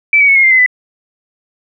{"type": "tone with pitch steps", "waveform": "sine", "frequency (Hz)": [2318, 2261, 2206, 2152, 2099, 2047, 1997.1], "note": ["D7", "C#7", "C#7", "C7", "C7", "C7", "B6"], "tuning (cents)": [-23, 34, -9, 48, 5, -38, 19], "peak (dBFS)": -5, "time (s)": [0.13, 0.662], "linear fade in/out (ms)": 2, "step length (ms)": 76, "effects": []}